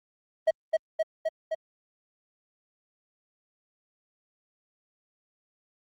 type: tone with echo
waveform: triangle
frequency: 640 Hz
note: D#5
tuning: 49 cents sharp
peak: -16 dBFS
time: 0.47-0.51 s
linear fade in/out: 10 ms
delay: 260 ms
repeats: 4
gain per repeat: -2 dB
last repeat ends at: 1.55 s
effects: Opus 24 kbps